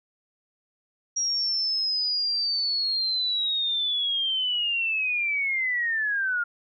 sine linear sweep, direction down, 5680 to 1400 Hz, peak -23 dBFS, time 1.16-6.44 s, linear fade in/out 10 ms, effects none

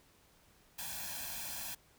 white noise with comb filter, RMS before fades -42 dBFS, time 0.78-1.75 s, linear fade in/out 10 ms, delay 1.2 ms, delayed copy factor +0.95, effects pink hiss -66 dBFS RMS until 1.98 s

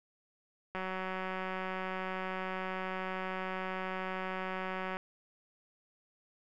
click train, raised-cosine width 0.5 ms, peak -23 dBFS, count 790, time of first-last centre 0.75-4.969 s, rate 187 Hz, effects none

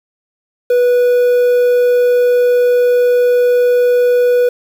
triangle tone with quantisation, 490.2 Hz, B4, 13 cents flat, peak -6 dBFS, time 0.7-4.49 s, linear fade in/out 5 ms, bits 6, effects none

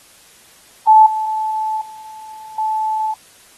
sine tone with level steps, 870 Hz, A5, 20 cents flat, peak -4 / -17 / -32 / -16 dBFS, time 0.87-3.14 s, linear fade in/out 5 ms, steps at 1.06 / 1.81 / 2.58 s, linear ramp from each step 5 ms, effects white hiss -47 dBFS RMS until 3.57 s + AAC 32 kbps

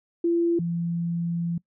sine tone pair in turn, 340 / 170 Hz, F4 / F3, -46 / -46 cents, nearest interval octave, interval 1200 cents, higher first, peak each -19 / -24 dBFS, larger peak first, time 0.24-0.59 / 0.59-1.58 s, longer second, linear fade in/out 5 ms, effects noise-tail reverb RT60 0.1 s tail -23 dB re dry

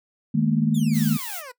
sine chord, D# suspended fourth, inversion none, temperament equal with one note detuned, 155.56 / 212.6 / 233.1 Hz, D#3 / G#3 / A#3, 0 / +41 / 0 cents, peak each -22 dBFS, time 0.34-1.17 s, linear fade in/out 10 ms
15% pulse exponential sweep, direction down, 3700 to 476.1 Hz, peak -30 dBFS, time 0.74-1.52 s, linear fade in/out 10 ms
blue noise, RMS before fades -33 dBFS, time 0.92-1.43 s, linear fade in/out 50 ms
effects noise-tail reverb RT60 0.1 s tail -20 dB re dry

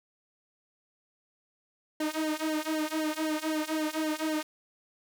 sawtooth tone with flanger, 311.1 Hz, D#4, in tune, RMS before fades -31 dBFS, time 2-4.43 s, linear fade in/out 5 ms, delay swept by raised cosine 0.8 to 3.2 ms, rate 3.9 Hz, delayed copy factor -0.9, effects none

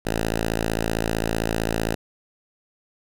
5% pulse tone, 55.5 Hz, A1, 16 cents sharp, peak -11 dBFS, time 0.05-1.95 s, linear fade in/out 10 ms, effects none

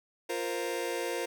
sawtooth chord, F suspended fourth, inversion none, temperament just, 349.2 / 465.6 / 523.8 Hz, F4 / Bb4 / C5, 0 / -2 / +2 cents, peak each -32 / -31 / -32 dBFS, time 0.29-1.26 s, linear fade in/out 10 ms, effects none

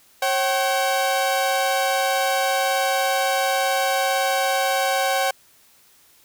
sawtooth tone pair together, 543 / 763.8 Hz, C#5 / G5, -36 / -45 cents, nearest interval tritone, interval 591 cents, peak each -19 / -17 dBFS, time 0.22-5.31 s, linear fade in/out 5 ms, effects white hiss -55 dBFS RMS until 6.24 s

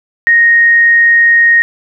sine tone, 1864.7 Hz, A#6, in tune, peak -4 dBFS, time 0.27-1.62 s, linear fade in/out 0 ms, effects none

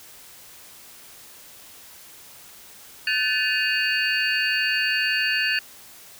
sine tone cluster, 1522 / 1749 / 2517 / 2797 / 4495 Hz, F#6 / A6 / D#7 / F7 / C#8, +48 / -11 / +19 / +2 / +23 cents, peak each -28 / -25 / -27 / -26 / -28 dBFS, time 3.07-5.59 s, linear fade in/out 2 ms, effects white hiss -46 dBFS RMS until 6.19 s

